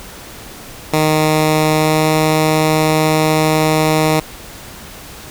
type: tone with pitch glide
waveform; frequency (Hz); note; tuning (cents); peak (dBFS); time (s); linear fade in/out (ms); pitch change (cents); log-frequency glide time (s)
10% pulse; 155.1 to 156.09; D#3 to D#3; -5 to +6; -3; 0.93-4.2; 5; +11; 1.72-2.05
effects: pink hiss -34 dBFS RMS until 5.3 s